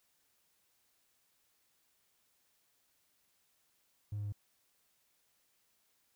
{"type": "tone with pitch steps", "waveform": "triangle", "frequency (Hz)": [103.83, 103.11, 102.4], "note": ["G#2", "G#2", "G#2"], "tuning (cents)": [0, -12, -24], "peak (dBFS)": -33, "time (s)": [4.12, 4.324], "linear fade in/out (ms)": 5, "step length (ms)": 68, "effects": ["tanh soft clip ceiling -32 dBFS", "white hiss -75 dBFS RMS until 6.15 s"]}